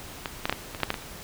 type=clicks; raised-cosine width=0.3 ms; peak=-13 / -9 / -7 / -10 / -19 / -20 / -6 / -8 / -14 / -27 dBFS; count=10; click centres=0.258 / 0.455 / 0.496 / 0.526 / 0.748 / 0.803 / 0.833 / 0.904 / 0.942 / 1.023 s; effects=pink hiss -42 dBFS RMS until 1.23 s